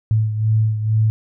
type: beating tone pair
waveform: sine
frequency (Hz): 108.9 / 111.1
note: A2 / A2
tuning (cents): -17 / +17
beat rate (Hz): 2.2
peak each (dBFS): -15 / -22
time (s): 0.11-1.1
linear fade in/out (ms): 0
effects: none